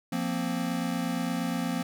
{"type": "chord", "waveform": "square", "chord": "F suspended fourth", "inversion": "none", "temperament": "equal", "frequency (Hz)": [174.61, 233.1, 261.6], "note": ["F3", "Bb3", "C4"], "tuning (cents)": [0, 0, 0], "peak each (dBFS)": -33, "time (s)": [0.12, 1.83], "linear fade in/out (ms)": 5, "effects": []}